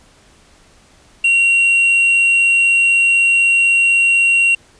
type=tone with quantisation; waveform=triangle; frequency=2748 Hz; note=F7; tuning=29 cents flat; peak=-8 dBFS; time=1.24-4.55 s; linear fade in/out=5 ms; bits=6; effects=pink hiss -49 dBFS RMS until 4.79 s + resampled to 22050 Hz

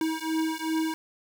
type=beating tone pair; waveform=square; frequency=318.3 / 320.9 Hz; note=D#4 / E4; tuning=+39 / -46 cents; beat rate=2.6 Hz; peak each=-30 dBFS; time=0.01-0.94 s; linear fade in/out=2 ms; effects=10-bit

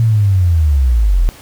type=linear sweep; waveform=sine; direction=down; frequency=116.54 to 37.43 Hz; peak=-8 dBFS; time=0-1.29 s; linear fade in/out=0 ms; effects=pink hiss -39 dBFS RMS until 1.41 s

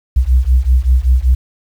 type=beating tone pair; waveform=sine; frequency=60.8 / 66 Hz; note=B1 / C2; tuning=-26 / +16 cents; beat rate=5.2 Hz; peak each=-10 dBFS; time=0.16-1.35 s; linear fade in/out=10 ms; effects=tanh soft clip ceiling -3 dBFS + 7-bit

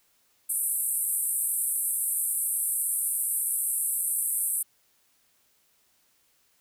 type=band-pass noise; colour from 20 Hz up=pink; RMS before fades=-28 dBFS; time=0.49-4.63 s; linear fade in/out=10 ms; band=8400 to 13000 Hz; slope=96 dB/octave; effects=white hiss -67 dBFS RMS until 6.6 s

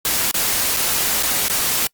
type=noise with dropouts; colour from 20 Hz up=white; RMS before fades=-19 dBFS; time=0.05-1.87 s; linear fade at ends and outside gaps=1 ms; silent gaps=0.312-0.342 / 0.765-0.769 / 1.227-1.232 / 1.483-1.498 s; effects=noise-tail reverb RT60 0.1 s tail -25 dB re dry + Opus 48 kbps

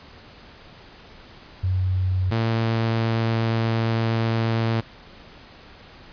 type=tone pair in turn; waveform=sine / sawtooth; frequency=92.8 / 113.57 Hz; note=F#2 / A#2; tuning=+6 / -45 cents; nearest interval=minor third; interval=349 cents; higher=second; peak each=-19 / -16 dBFS; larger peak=second; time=1.63-2.31 / 2.31-4.81 s; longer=second; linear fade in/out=10 ms; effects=pink hiss -46 dBFS RMS until 6.12 s + resampled to 11025 Hz

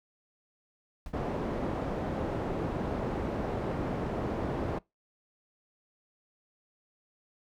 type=noise with exponential decay; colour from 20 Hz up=brown; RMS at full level=-36 dBFS; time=1.06-1.21 s; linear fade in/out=2 ms; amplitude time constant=31 ms
type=low-pass noise; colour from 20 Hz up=white; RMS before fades=-33 dBFS; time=1.13-4.79 s; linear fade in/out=10 ms; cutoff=520 Hz; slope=12 dB/octave
effects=noise-tail reverb RT60 0.2 s tail -23 dB re dry

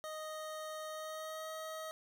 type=tone with pitch glide; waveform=25% pulse; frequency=622.3 to 633.2 Hz; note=D#5 to D#5; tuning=0 to +30 cents; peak=-38 dBFS; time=0.04-1.91 s; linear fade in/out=0 ms; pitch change=+30 cents; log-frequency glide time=0.88-1.51 s; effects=none

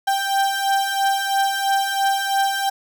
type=beating tone pair; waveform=35% pulse; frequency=784 / 787 Hz; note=G5 / G5; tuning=0 / +7 cents; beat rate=3 Hz; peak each=-21 / -18 dBFS; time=0.07-2.7 s; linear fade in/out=10 ms; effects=none

